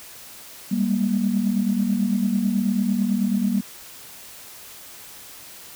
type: tone cluster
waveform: sine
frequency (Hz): 196.2 / 205.3 / 235.6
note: G3 / G#3 / A#3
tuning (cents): +2 / -20 / +19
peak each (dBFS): -21 / -27 / -22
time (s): 0.71-3.61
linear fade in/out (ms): 10
effects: tanh soft clip ceiling -10 dBFS + white hiss -42 dBFS RMS until 5.75 s